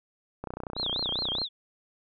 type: click train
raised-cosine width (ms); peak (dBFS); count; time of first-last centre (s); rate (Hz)
1; -21; 31; 0.44-1.417; 30.7
type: tone with vibrato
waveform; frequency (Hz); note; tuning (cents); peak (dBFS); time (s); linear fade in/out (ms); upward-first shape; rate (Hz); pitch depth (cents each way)
sine; 3662; A#7; -32; -28; 0.75-1.49; 50; sine; 4.9; 250
effects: none